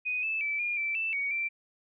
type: tone with pitch steps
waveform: sine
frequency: 2493 / 2625 / 2315 / 2417 / 2331 / 2652 / 2244 / 2348 Hz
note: D#7 / E7 / D7 / D7 / D7 / E7 / C#7 / D7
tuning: +3 / -8 / -25 / +49 / -14 / +10 / +21 / -1 cents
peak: -28 dBFS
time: 0.05-1.49 s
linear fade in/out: 20 ms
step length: 180 ms
effects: none